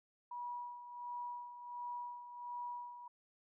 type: tone with tremolo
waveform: sine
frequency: 969 Hz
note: B5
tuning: 33 cents flat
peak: -40 dBFS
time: 0.31-3.08 s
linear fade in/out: 5 ms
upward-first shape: sine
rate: 1.4 Hz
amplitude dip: 65%
effects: none